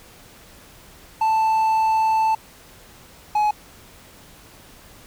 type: tone pair in turn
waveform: triangle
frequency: 882 / 843.1 Hz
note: A5 / G#5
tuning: +4 / +26 cents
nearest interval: minor second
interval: 78 cents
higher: first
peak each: -14 dBFS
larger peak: neither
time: 1.21-2.35 / 3.35-3.51 s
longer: first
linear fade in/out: 5 ms
effects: pink hiss -47 dBFS RMS until 5.06 s